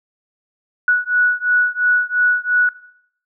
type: beating tone pair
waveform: sine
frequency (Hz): 1469 / 1471.9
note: F#6 / F#6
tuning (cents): -13 / -9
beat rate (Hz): 2.9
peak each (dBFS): -16 / -16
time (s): 0.88-2.69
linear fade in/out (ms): 2
effects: noise-tail reverb RT60 0.7 s tail -19 dB re dry